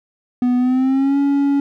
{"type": "tone with pitch glide", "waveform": "triangle", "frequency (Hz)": [247.4, 280.9], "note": ["B3", "C#4"], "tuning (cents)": [3, 23], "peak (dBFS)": -11, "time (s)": [0.42, 1.6], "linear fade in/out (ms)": 2, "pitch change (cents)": 220, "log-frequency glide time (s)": [0.57, 1.18], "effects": []}